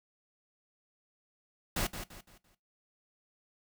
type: noise with echo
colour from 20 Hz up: pink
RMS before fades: -32 dBFS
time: 1.76-1.87 s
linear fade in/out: 5 ms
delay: 170 ms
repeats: 4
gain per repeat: -9 dB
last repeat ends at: 2.55 s
effects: noise-tail reverb RT60 0.2 s tail -17 dB re dry